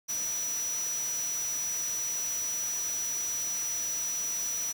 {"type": "tone in noise", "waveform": "sine", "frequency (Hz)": 5880, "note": "F#8", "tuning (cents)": -12, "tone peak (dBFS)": -30, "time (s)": [0.08, 4.73], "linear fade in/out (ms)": 20, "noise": "white", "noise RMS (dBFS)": -40, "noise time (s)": [0.08, 4.73], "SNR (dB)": 7, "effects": []}